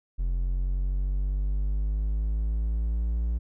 triangle linear sweep, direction up, 43.21 to 58 Hz, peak -22 dBFS, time 0.18-3.39 s, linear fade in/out 20 ms, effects none

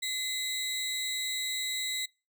30% pulse tone pair together, 2041 / 3853 Hz, C7 / B7, -44 / -44 cents, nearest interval major seventh, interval 1100 cents, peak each -33 / -30 dBFS, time 0.02-2.06 s, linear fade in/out 10 ms, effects noise-tail reverb RT60 0.3 s tail -25 dB re dry

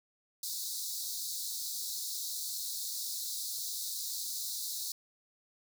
pink high-pass noise, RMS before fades -38 dBFS, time 0.43-4.92 s, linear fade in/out 2 ms, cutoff 3800 Hz, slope 96 dB/octave, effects none

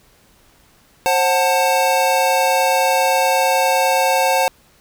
square chord, F# diminished, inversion second, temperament just, 532.8 / 740 / 888 Hz, C5 / F#5 / A5, +31 / 0 / +16 cents, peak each -19 dBFS, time 1.06-4.48 s, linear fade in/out 0 ms, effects pink hiss -53 dBFS RMS until 4.8 s

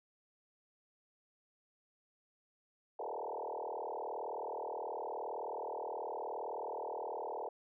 sine tone with frequency modulation, 670 Hz, E5, 28 cents sharp, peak -38 dBFS, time 2.99-7.49 s, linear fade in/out 5 ms, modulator 39.1 Hz, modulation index 6.7, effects none

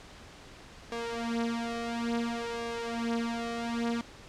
sawtooth tone with flanger, 233.1 Hz, A#3, in tune, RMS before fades -33 dBFS, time 0.92-4.01 s, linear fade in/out 0 ms, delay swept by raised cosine 1.8 to 5.9 ms, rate 0.58 Hz, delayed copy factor +0.9, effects pink hiss -50 dBFS RMS until 4.28 s + low-pass 6000 Hz 12 dB/octave

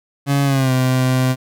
30% pulse tone with pitch glide, 140.5 to 128.84 Hz, C#3 to C3, +24 to -26 cents, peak -11 dBFS, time 0.26-1.36 s, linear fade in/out 50 ms, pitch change -150 cents, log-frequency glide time 0.44-0.72 s, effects none

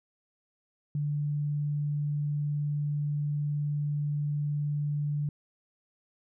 sine tone, 146.83 Hz, D3, in tune, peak -27 dBFS, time 0.95-5.29 s, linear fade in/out 2 ms, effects none

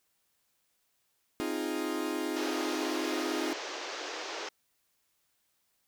40% pulse chord, F minor seventh, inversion second, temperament equal, 261.6 / 311.1 / 349.2 / 415.3 Hz, C4 / Eb4 / F4 / Ab4, 0 / 0 / 0 / 0 cents, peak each -38 / -34 / -36 / -38 dBFS, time 1.4-3.53 s, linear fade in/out 0 ms
pink band-pass noise, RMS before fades -39 dBFS, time 2.36-4.49 s, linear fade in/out 5 ms, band 330 to 6500 Hz, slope 48 dB/octave
effects white hiss -75 dBFS RMS until 5.87 s

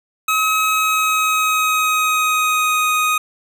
25% pulse tone with pitch glide, 1277 to 1247.1 Hz, D#6 to D#6, +45 to +4 cents, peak -11 dBFS, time 0.28-3.18 s, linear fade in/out 5 ms, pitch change -41 cents, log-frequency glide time 0.73-2.88 s, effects none

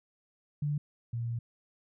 sine tone pair in turn, 146.83 / 117.26 Hz, D3 / A#2, 0 / +11 cents, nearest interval major third, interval 389 cents, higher first, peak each -28 / -31 dBFS, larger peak first, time 0.62-0.78 / 1.13-1.39 s, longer second, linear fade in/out 5 ms, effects none

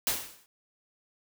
white noise with exponential decay, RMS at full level -25 dBFS, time 0.07-0.46 s, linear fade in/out 1 ms, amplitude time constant 83 ms, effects none

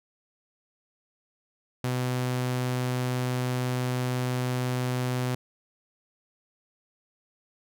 sawtooth tone, 126 Hz, B2, 35 cents sharp, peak -22 dBFS, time 1.84-5.35 s, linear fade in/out 2 ms, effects none

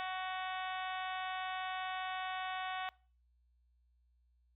harmonic tone with a mistuned harmonic, 372.9 Hz, F#4, 14 cents sharp, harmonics 2 / 3 / 4 / 5 / 6 / 7 / 8 / 9 / 10, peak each -40 / -44 / -46 / -48 / -50 / -51 / -52 / -53 / -54 dBFS, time 0-2.89 s, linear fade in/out 0 ms, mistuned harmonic 10, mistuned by -34 cents, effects noise-tail reverb RT60 0.4 s tail -22 dB re dry + added 60 Hz sine -69 dBFS peak until 4.55 s

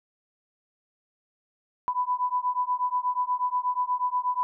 sine beating tone pair, 991 / 999.3 Hz, B5 / B5, +6 / +20 cents, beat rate 8.3 Hz, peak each -27 dBFS, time 1.88-4.43 s, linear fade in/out 0 ms, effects none

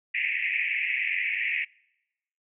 white band-pass noise, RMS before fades -28 dBFS, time 0.14-1.65 s, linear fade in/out 10 ms, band 1900 to 2600 Hz, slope 96 dB/octave, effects noise-tail reverb RT60 0.9 s tail -26 dB re dry

